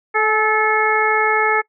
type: harmonic tone with a mistuned harmonic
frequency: 434.1 Hz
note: A4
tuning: 23 cents flat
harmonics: 1 / 2 / 3 / 4 / 5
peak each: -20 / -20 / -20 / -20 / -20 dBFS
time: 0.14-1.62 s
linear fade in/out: 20 ms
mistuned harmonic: 2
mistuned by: -25 cents
effects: noise-tail reverb RT60 0.1 s tail -22 dB re dry